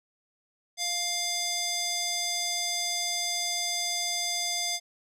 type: tone with band-pass filter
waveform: square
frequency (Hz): 701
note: F5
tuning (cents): +6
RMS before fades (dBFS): -30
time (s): 0.77-4.8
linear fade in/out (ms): 50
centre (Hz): 5600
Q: 1.8
effects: none